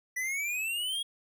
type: exponential sweep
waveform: square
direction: up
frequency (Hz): 1962 to 3322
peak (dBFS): -31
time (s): 0.16-1.03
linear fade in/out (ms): 10
effects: none